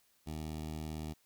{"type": "tone with notch filter", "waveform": "15% pulse", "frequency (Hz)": 77.78, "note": "D#2", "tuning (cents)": 0, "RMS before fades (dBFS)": -41, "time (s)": [0.26, 1.14], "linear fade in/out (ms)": 20, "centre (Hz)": 1500, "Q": 1.1, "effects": ["white hiss -71 dBFS RMS until 1.25 s"]}